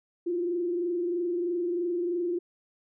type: tone with frequency modulation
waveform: sine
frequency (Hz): 349.2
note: F4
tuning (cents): 0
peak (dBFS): -26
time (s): 0.26-2.39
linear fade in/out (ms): 10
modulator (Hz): 23.1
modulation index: 0.55
effects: none